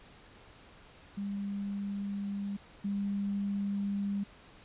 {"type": "tone pair in turn", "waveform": "sine", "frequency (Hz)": [200.4, 200.4], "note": ["G3", "G3"], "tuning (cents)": [38, 38], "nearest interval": "unison", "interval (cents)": 0, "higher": "neither", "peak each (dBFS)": [-33, -30], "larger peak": "second", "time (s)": [[1.17, 2.57], [2.84, 4.24]], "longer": "neither", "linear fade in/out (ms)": 10, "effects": ["pink hiss -56 dBFS RMS until 4.64 s", "resampled to 8000 Hz"]}